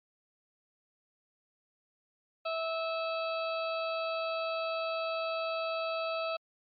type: harmonic tone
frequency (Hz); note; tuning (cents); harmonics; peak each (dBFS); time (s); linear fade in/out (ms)
653; E5; -17; 1 / 2 / 4 / 5 / 6 / 7; -33 / -37 / -40 / -50 / -45 / -48; 2.45-6.37; 10
effects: MP3 48 kbps